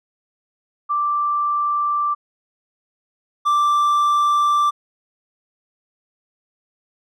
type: tone pair in turn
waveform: sine / triangle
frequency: 1174.7 / 1174.7 Hz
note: D6 / D6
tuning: 0 / 0 cents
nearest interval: unison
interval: 0 cents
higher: neither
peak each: -17 / -12 dBFS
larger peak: second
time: 0.89-2.15 / 3.45-4.71 s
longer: neither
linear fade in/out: 20 ms
effects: none